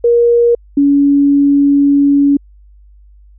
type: tone pair in turn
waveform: sine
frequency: 473.2 / 282.8 Hz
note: A#4 / C#4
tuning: +26 / +35 cents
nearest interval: major sixth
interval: 891 cents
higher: first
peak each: -6 dBFS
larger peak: neither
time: 0.04-0.55 / 0.77-2.37 s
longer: second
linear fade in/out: 5 ms
effects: added 50 Hz sine -39 dBFS peak until 3.38 s